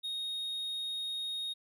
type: tone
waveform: triangle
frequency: 3729 Hz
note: A#7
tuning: in tune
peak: -33 dBFS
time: 0.03-1.54 s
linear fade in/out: 20 ms
effects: none